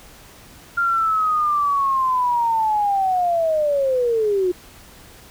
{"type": "linear sweep", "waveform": "sine", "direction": "down", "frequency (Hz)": [1400, 352.4], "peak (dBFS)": -16, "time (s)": [0.77, 4.52], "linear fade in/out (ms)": 10, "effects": ["pink hiss -45 dBFS RMS until 5.3 s"]}